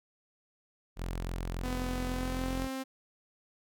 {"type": "tone", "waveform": "sawtooth", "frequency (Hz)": 43.65, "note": "F1", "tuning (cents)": 0, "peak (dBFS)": -30, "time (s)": [0.96, 2.69], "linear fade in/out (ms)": 50}
{"type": "tone with pitch glide", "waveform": "sawtooth", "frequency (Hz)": [251.4, 264.2], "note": ["B3", "C4"], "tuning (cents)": [31, 17], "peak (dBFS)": -31, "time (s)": [1.63, 2.84], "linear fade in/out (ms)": 20, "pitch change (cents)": 86, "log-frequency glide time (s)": [2.08, 2.63]}
{"effects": []}